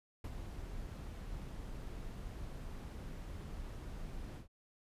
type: noise with ADSR envelope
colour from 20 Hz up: brown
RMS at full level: -40 dBFS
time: 0.24-4.48 s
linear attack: 5 ms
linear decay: 50 ms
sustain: -5 dB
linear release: 120 ms
effects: resampled to 32000 Hz